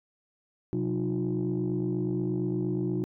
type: tone cluster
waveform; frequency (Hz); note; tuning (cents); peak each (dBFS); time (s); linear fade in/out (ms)
sine; 127.9 / 183.7 / 310.4 / 358.9; C3 / F#3 / D#4 / F4; -39 / -12 / -4 / +47; -31; 0.73-3.04; 0
effects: tanh soft clip ceiling -20 dBFS